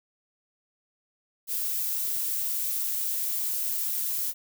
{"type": "noise", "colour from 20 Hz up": "violet", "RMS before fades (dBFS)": -29, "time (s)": [1.47, 4.34], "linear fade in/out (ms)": 50, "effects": []}